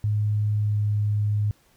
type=tone with pitch glide; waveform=sine; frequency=105.2 to 104.41 Hz; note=G#2 to G#2; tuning=+23 to +10 cents; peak=-20 dBFS; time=0.04-1.51 s; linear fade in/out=0 ms; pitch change=-13 cents; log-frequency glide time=0.56-0.79 s; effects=pink hiss -61 dBFS RMS until 1.76 s